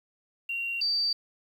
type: tone pair in turn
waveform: sine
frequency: 2757 / 4637 Hz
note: F7 / D8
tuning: -23 / -23 cents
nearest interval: major sixth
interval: 900 cents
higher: second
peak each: -29 / -24 dBFS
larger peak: second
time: 0.49-0.81 / 0.81-1.13 s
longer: neither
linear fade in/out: 5 ms
effects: 9-bit